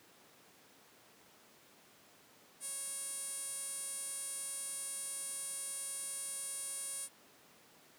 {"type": "tone with band-pass filter", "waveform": "sawtooth", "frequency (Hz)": 550, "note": "C#5", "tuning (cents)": -14, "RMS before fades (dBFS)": -42, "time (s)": [2.6, 7.09], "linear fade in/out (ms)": 50, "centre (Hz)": 9400, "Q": 7, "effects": ["pink hiss -62 dBFS RMS until 7.98 s", "high-pass 200 Hz 12 dB/octave"]}